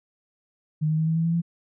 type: tone with pitch steps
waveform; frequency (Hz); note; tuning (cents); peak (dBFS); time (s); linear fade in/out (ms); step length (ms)
sine; 154.1 / 156.52 / 158.98 / 161.48 / 164.02 / 166.6 / 169.22; D#3 / D#3 / D#3 / E3 / E3 / E3 / E3; -16 / +11 / +38 / -35 / -8 / +19 / +46; -20; 0.81-1.419; 20; 87
effects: none

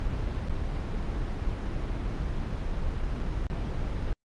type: noise with dropouts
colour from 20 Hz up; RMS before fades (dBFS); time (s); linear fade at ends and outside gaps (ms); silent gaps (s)
brown; -30; 0-4.13; 0; 0.485-0.496 / 3.203-3.208 / 3.467-3.5
effects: low-pass 5000 Hz 12 dB/octave + Opus 32 kbps

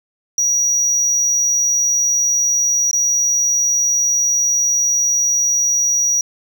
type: tone with dropouts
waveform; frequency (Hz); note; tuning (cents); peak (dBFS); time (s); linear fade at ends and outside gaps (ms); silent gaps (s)
triangle; 5780; F#8; -41; -12; 0.38-6.21; 2; 2.912-2.93
effects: none

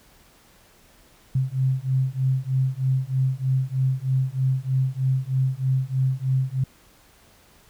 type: beating tone pair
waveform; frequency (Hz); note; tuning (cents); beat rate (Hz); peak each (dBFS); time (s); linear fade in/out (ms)
sine; 130 / 133.2; C3 / C3; -11 / +31; 3.2; -23; 1.35-6.64; 5
effects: pink hiss -55 dBFS RMS until 7.69 s

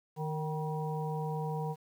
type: harmonic tone with a mistuned harmonic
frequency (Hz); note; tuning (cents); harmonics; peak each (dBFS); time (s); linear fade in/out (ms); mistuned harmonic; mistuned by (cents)
154.6; D#3; -11; 1 / 3 / 5 / 6; -34 / -39 / -41 / -42; 0.16-1.76; 50; 6; +62
effects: 10-bit

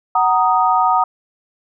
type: chord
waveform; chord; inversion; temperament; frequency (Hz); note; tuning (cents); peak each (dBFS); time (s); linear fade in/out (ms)
sine; D# minor; first; just; 746.7 / 933.4 / 1244.5; F#5 / A#5 / D#6; +16 / +2 / 0; -16; 0.15-1.04; 5
effects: none

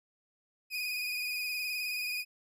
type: tone with vibrato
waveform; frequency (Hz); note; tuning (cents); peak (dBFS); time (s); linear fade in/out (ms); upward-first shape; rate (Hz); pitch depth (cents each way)
30% pulse; 2476; D#7; -9; -30; 0.7-2.25; 50; sine; 19; 41
effects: none

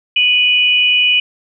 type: tone pair together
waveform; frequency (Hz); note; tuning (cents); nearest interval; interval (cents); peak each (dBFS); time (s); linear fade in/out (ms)
sine; 2480 / 2949; D#7 / F#7; -6 / -6; minor third; 300; -12; 0.16-1.2; 5
effects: none

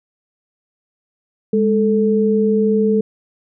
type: tone pair together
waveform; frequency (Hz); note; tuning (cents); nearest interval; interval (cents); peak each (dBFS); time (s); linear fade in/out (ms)
sine; 206.4 / 439; G#3 / A4; -10 / -4; octave + minor second; 1306; -15; 1.53-3.01; 5
effects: none

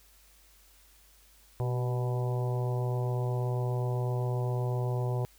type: harmonic tone with a mistuned harmonic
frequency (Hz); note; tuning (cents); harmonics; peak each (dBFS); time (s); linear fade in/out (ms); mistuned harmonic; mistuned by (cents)
123.5; B2; 0; 1 / 3 / 4 / 5 / 6 / 7 / 8; -28 / -38 / -40 / -42 / -44 / -45 / -46; 1.6-5.25; 0; 3; +36
effects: added 50 Hz sine -61 dBFS peak until 5.38 s + white hiss -61 dBFS RMS until 5.38 s

